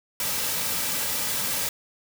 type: noise with comb filter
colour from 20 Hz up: white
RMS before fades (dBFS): -27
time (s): 0.2-1.69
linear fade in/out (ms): 2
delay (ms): 2.8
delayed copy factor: -0.5
effects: none